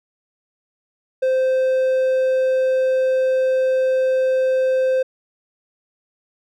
triangle tone, 520 Hz, C5, 11 cents flat, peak -13 dBFS, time 1.22-5.03 s, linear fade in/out 10 ms, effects none

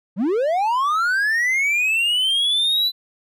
triangle linear sweep, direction up, 164.4 to 4015 Hz, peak -15 dBFS, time 0.16-2.92 s, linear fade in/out 50 ms, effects none

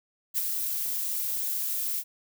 violet noise with ADSR envelope, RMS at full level -25 dBFS, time 0.34-2.04 s, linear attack 38 ms, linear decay 23 ms, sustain -5 dB, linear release 54 ms, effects none

